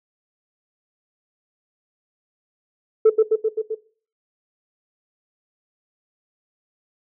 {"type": "tone with echo", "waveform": "sine", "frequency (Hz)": 440, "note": "A4", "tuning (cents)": 0, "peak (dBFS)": -6, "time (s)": [3.05, 3.1], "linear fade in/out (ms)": 10, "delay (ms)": 130, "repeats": 5, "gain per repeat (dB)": -3, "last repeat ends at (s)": 3.75, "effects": ["noise-tail reverb RT60 0.4 s tail -17 dB re dry", "tanh soft clip ceiling -7 dBFS"]}